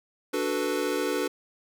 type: chord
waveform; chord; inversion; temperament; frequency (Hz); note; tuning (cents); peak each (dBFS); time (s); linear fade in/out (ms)
square; B minor seventh; first; equal; 293.7 / 370 / 440 / 493.9; D4 / F#4 / A4 / B4; 0 / 0 / 0 / 0; -32; 0.33-1.28; 10
effects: none